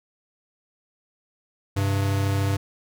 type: tone pair together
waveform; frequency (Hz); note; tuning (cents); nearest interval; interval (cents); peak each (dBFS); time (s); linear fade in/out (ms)
square; 98.44 / 131.9; G2 / C3; +8 / +14; perfect fourth; 506; -22 / -30; 1.76-2.57; 10
effects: none